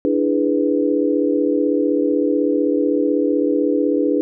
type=chord; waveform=sine; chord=E dominant seventh; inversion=third; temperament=equal; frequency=293.7 / 329.6 / 415.3 / 493.9 Hz; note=D4 / E4 / G#4 / B4; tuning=0 / 0 / 0 / 0 cents; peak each=-18 / -22 / -21 / -21 dBFS; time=0.05-4.21 s; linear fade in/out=0 ms; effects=none